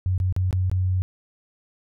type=tone with dropouts; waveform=sine; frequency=92.5 Hz; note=F#2; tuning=in tune; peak=-19 dBFS; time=0.06-1.02 s; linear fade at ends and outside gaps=0 ms; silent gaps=0.179-0.201 / 0.325-0.364 / 0.509-0.528 / 0.698-0.715 s; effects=none

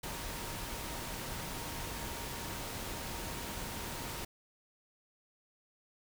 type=tone in noise; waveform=sine; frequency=932.3 Hz; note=A#5; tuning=in tune; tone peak=-51 dBFS; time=0.03-4.25 s; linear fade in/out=5 ms; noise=pink; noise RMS=-41 dBFS; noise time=0.03-4.25 s; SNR=-13 dB; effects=none

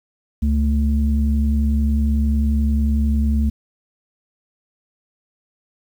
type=tone pair together; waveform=sine; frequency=69.95 / 221 Hz; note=C#2 / A3; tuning=+16 / +8 cents; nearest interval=octave + minor sixth; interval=1992 cents; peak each=-15 / -20 dBFS; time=0.42-3.5 s; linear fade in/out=10 ms; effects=tanh soft clip ceiling -7 dBFS + 8-bit

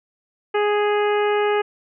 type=harmonic tone; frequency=415.3 Hz; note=G#4; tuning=in tune; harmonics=1 / 2 / 3 / 4 / 5 / 6 / 7; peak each=-18 / -24 / -28 / -30 / -32 / -34 / -35 dBFS; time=0.54-1.62 s; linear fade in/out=10 ms; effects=none

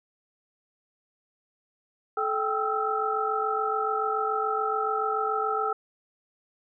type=tone cluster; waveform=sine; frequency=432.4 / 784 / 1293 / 1340 Hz; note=A4 / G5 / E6 / E6; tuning=-30 / 0 / -34 / +28 cents; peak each=-30 dBFS; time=2.17-5.73 s; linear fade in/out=5 ms; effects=none

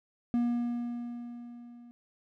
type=tone with level ramp; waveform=triangle; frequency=239.1 Hz; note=A#3; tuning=44 cents sharp; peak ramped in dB=-22 to -47 dBFS; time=0.34-1.91 s; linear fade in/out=0 ms; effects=none

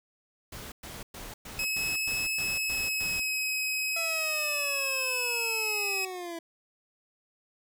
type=noise bursts; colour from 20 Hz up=pink; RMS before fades=-42 dBFS; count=9; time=0.52-3.2 s; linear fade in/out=5 ms; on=200 ms; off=110 ms
type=tone with vibrato; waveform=sawtooth; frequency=2565 Hz; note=E7; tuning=48 cents flat; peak=-25 dBFS; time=1.59-6.05 s; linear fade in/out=2 ms; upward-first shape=sine; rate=0.36 Hz; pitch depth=15 cents each way
type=linear sweep; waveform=25% pulse; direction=down; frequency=670 to 330 Hz; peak=-32 dBFS; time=3.96-6.39 s; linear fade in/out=5 ms
effects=none

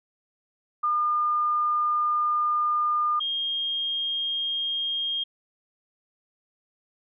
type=tone pair in turn; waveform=sine; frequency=1210 / 3230 Hz; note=D#6 / G#7; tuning=-49 / -49 cents; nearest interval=octave + perfect fourth; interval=1700 cents; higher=second; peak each=-21 / -25 dBFS; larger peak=first; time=0.83-3.2 / 3.2-5.24 s; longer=first; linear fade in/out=10 ms; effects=none

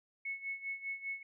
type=tone with tremolo; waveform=sine; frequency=2200 Hz; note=C#7; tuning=14 cents flat; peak=-35 dBFS; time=0.25-1.23 s; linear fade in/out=5 ms; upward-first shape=sine; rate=5 Hz; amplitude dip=80%; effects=none

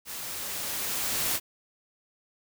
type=noise with level ramp; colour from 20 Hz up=white; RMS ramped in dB=-38 to -27 dBFS; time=0.05-1.4 s; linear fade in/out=50 ms; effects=none

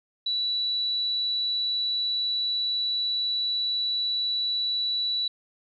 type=tone; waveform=sine; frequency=3942 Hz; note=B7; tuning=4 cents flat; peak=-24 dBFS; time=0.26-5.28 s; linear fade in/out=5 ms; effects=none

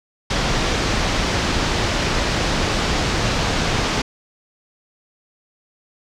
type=low-pass noise; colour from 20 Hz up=pink; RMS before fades=-20 dBFS; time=0.3-4.02 s; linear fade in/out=5 ms; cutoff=6100 Hz; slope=24 dB/octave; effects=none

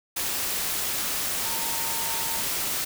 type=tone in noise; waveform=sine; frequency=914 Hz; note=A#5; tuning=34 cents flat; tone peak=-36 dBFS; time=1.45-2.41 s; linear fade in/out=10 ms; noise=white; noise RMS=-28 dBFS; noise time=0.16-2.85 s; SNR=-11 dB; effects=none

